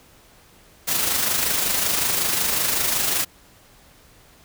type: noise with amplitude modulation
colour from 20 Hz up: white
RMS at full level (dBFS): -20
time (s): 0.87-3.25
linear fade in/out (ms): 20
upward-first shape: sine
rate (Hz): 25.4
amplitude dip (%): 40
effects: pink hiss -52 dBFS RMS until 4.44 s